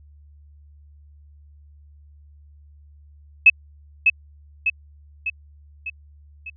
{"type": "tone with echo", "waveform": "sine", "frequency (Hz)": 2590, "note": "E7", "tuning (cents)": -31, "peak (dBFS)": -6, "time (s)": [3.46, 3.5], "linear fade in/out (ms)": 5, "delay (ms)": 600, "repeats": 5, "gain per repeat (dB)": -5, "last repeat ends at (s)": 6.5, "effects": ["added 73 Hz sine -46 dBFS peak until 6.56 s"]}